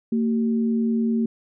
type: tone pair together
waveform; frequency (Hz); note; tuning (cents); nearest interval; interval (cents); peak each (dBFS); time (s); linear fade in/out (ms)
sine; 227.5 / 382.8; A#3 / G4; -42 / -41; major sixth; 901; -19 / -30; 0.12-1.26; 5
effects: none